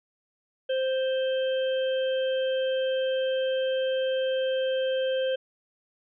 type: harmonic tone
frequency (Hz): 523.3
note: C5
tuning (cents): 0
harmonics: 1 / 3 / 5 / 6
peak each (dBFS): -24 / -38 / -45 / -37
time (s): 0.69-5.36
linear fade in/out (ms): 10
effects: none